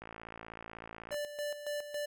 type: click train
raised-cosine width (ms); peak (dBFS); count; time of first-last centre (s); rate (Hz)
0.5; -30; 64; 0.02-1.143; 56.1
type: tone with tremolo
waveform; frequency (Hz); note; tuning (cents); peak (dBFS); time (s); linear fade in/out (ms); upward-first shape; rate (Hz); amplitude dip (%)
square; 587.3; D5; 0; -35; 1.11-2.06; 10; square; 3.6; 65
effects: none